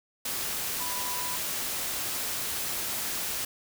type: tone in noise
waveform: sine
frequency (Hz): 987.8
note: B5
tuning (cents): 0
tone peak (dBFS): -37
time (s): 0.8-1.36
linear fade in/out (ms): 5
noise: white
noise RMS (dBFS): -32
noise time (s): 0.25-3.45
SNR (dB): -8
effects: none

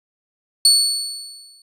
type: tone with exponential decay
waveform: 30% pulse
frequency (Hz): 4435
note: C#8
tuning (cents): 0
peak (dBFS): -5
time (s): 0.65-1.62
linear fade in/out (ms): 2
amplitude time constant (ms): 210
effects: resampled to 32000 Hz

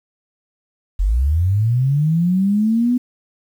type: linear sweep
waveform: sine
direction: up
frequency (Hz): 41.99 to 251.3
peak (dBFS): -13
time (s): 0.99-2.98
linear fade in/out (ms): 10
effects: 8-bit

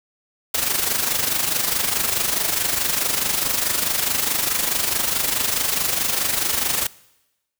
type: noise with amplitude modulation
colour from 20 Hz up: white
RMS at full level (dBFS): -19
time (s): 0.54-6.87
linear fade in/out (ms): 5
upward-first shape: sine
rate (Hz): 24.7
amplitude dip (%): 60
effects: noise-tail reverb RT60 1.0 s tail -22 dB re dry

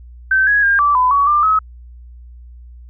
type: tone with pitch steps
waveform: sine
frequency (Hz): 1546 / 1665 / 1608 / 1162 / 1006 / 1128 / 1190 / 1282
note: G6 / G#6 / G6 / D6 / B5 / C#6 / D6 / E6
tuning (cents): -24 / +4 / +44 / -19 / +32 / +30 / +22 / -49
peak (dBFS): -10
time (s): 0.31-1.59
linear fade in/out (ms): 5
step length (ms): 160
effects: added 60 Hz sine -35 dBFS peak until 2.89 s

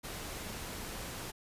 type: noise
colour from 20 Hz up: pink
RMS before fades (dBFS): -42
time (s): 0.03-1.32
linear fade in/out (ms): 20
effects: resampled to 32000 Hz

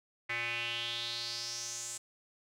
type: tone with band-pass filter sweep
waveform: square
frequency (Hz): 117.8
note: A#2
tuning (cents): +19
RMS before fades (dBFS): -38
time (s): 0.29-1.98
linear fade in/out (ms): 10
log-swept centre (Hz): 2100 to 7800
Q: 4.9
effects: none

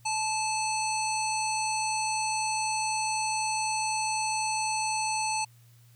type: harmonic tone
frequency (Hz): 872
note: A5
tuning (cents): -16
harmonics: 1 / 3 / 5 / 7 / 9 / 10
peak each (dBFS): -29 / -34 / -36 / -37 / -39 / -39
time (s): 0.05-5.45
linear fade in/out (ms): 10
effects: added 118 Hz sine -54 dBFS peak until 5.95 s + white hiss -64 dBFS RMS until 5.95 s

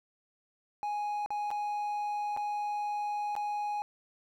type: tone with dropouts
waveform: triangle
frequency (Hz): 830.6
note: G#5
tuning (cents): 0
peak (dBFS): -29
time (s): 0.83-3.82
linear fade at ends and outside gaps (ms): 0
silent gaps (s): 1.261-1.305 / 1.505-1.513 / 2.365-2.373 / 3.353-3.364
effects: none

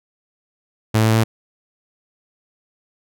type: tone with pitch steps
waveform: sawtooth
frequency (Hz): 110 / 110.96 / 111.92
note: A2 / A2 / A2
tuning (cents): 0 / +15 / +30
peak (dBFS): -9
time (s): 0.94-1.24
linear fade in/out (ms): 10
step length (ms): 100
effects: none

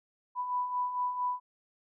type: beating tone pair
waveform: sine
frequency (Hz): 987.8 / 992.2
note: B5 / B5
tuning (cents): 0 / +8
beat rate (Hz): 4.4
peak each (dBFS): -38 / -30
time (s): 0.35-1.4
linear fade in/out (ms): 50
effects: none

